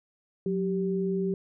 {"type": "tone pair together", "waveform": "sine", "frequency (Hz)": [183, 389], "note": ["F#3", "G4"], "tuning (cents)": [-19, -13], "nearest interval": "octave + minor second", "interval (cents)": 1306, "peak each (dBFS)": -28, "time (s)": [0.46, 1.34], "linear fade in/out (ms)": 2, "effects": []}